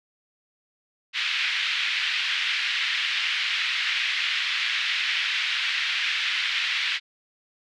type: band-pass noise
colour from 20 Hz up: pink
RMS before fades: -26 dBFS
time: 1.13-7 s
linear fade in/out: 50 ms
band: 1900 to 3700 Hz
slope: 24 dB/octave
effects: none